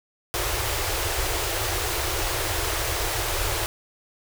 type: band-stop noise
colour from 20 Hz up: pink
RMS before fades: -26 dBFS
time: 0.34-3.66 s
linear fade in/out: 0 ms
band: 120 to 320 Hz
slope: 96 dB/octave
effects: none